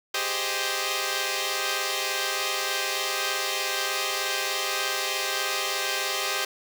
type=chord; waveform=5% pulse; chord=Ab major seventh; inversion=third; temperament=equal; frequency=392 / 415.3 / 523.3 / 622.3 Hz; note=G4 / Ab4 / C5 / Eb5; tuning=0 / 0 / 0 / 0 cents; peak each=-19 / -24 / -19 / -20 dBFS; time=0.14-6.45 s; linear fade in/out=5 ms; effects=none